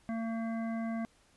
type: harmonic tone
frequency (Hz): 226.7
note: A#3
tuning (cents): -48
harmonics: 1 / 3 / 5 / 7 / 9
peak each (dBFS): -33 / -41 / -49 / -51 / -51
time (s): 0.09-1.05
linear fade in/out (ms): 0
effects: pink hiss -66 dBFS RMS until 1.36 s + resampled to 24000 Hz